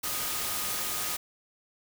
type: tone in noise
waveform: sine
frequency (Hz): 1241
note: D#6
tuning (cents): -5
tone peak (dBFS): -43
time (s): 0.03-1.17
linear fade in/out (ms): 10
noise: white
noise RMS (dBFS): -32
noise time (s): 0.03-1.17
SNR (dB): -14
effects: none